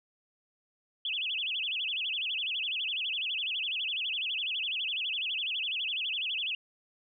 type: tone with vibrato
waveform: sine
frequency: 2960 Hz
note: F#7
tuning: in tune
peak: -30 dBFS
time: 1.05-6.55 s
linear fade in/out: 2 ms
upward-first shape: sine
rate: 12 Hz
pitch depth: 280 cents each way
effects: none